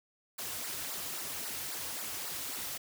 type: noise with flanger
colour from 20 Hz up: white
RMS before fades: -39 dBFS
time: 0.38-2.78 s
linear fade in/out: 10 ms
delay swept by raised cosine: 0.3 to 5.2 ms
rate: 3.7 Hz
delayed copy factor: -0.95
effects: none